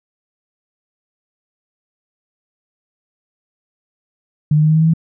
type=tone with pitch steps; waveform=sine; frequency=150.6 / 152.61 / 154.66 / 156.72 / 158.82 / 160.94 / 163.1 Hz; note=D3 / D#3 / D#3 / D#3 / D#3 / E3 / E3; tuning=+44 / -33 / -10 / +13 / +36 / -41 / -18 cents; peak=-9 dBFS; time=4.51-4.937 s; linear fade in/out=5 ms; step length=61 ms; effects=none